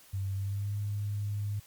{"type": "tone with pitch glide", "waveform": "sine", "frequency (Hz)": [97, 102.77], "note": ["G2", "G#2"], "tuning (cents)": [-18, -18], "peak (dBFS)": -30, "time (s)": [0.13, 1.6], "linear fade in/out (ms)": 10, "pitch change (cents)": 100, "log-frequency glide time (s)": [0.33, 0.75], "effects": ["white hiss -57 dBFS RMS until 1.66 s", "MP3 96 kbps"]}